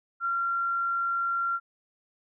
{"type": "tone", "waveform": "sine", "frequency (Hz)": 1375, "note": "F6", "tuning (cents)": -27, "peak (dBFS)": -25, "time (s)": [0.2, 1.6], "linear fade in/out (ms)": 50, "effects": []}